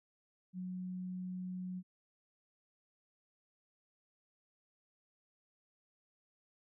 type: tone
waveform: sine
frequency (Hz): 183.1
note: F#3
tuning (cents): -18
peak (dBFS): -39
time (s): 0.53-1.83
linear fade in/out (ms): 50
effects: none